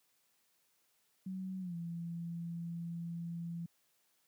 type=tone with pitch glide; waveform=sine; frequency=187.8 to 169.25 Hz; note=F#3 to E3; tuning=+26 to +46 cents; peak=-38 dBFS; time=1.26-3.66 s; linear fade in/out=5 ms; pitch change=-180 cents; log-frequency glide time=1.6-1.75 s; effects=white hiss -75 dBFS RMS until 4.27 s + high-pass 100 Hz 12 dB/octave